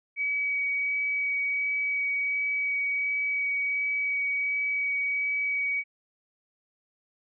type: tone with vibrato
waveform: sine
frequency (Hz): 2269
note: C#7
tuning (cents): +40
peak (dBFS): -25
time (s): 0.16-5.84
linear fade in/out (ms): 50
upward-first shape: sine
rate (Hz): 1.4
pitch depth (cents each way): 8
effects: none